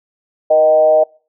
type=tone with frequency modulation; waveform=sine; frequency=622.3 Hz; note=D#5; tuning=in tune; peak=-7 dBFS; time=0.5-1.04 s; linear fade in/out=10 ms; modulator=148 Hz; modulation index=0.56; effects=noise-tail reverb RT60 0.4 s tail -26 dB re dry